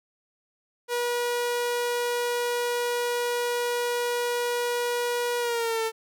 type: tone with pitch glide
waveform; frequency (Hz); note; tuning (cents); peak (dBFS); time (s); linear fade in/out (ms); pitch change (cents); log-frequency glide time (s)
sawtooth; 482.5 to 447.6; B4 to A4; -40 to +30; -21; 0.88-5.92; 50; -130; 5.39-5.81
effects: none